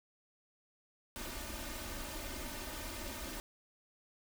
pink noise with comb filter, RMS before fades -43 dBFS, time 1.16-3.4 s, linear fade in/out 0 ms, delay 3.3 ms, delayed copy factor +0.95, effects none

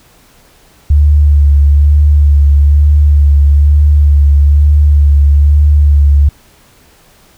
sine tone with vibrato, 72.6 Hz, D2, 19 cents flat, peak -3 dBFS, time 0.9-6.29 s, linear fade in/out 5 ms, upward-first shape sine, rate 1.1 Hz, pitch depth 28 cents each way, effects pink hiss -45 dBFS RMS until 7.37 s

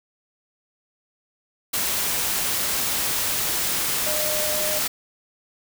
sine tone in noise, 610 Hz, D#5, 34 cents flat, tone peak -28 dBFS, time 4.06-4.79 s, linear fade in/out 10 ms, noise white, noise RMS -24 dBFS, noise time 1.73-4.88 s, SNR -7 dB, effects none

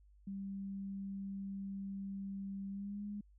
sine tone with pitch glide, 196 to 205.5 Hz, G3 to G#3, 0 to -18 cents, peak -40 dBFS, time 0.27-3.21 s, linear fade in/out 5 ms, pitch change +82 cents, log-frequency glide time 2.69-3.04 s, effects added 50 Hz sine -61 dBFS peak until 3.38 s

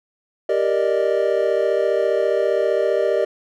triangle chord, Eb major seventh, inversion first, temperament equal, 392 / 466.2 / 587.3 / 622.3 Hz, G4 / Bb4 / D5 / Eb5, 0 / 0 / 0 / 0 cents, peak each -20 dBFS, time 0.49-3.25 s, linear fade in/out 5 ms, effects none

